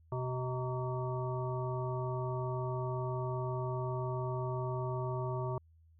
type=harmonic tone with a mistuned harmonic; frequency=126.6 Hz; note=B2; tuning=43 cents sharp; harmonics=1 / 3 / 5 / 7 / 9; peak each=-35 / -40 / -42 / -43 / -45 dBFS; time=0.12-5.58 s; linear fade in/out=2 ms; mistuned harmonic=7; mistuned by=+67 cents; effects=added 81 Hz sine -60 dBFS peak until 5.99 s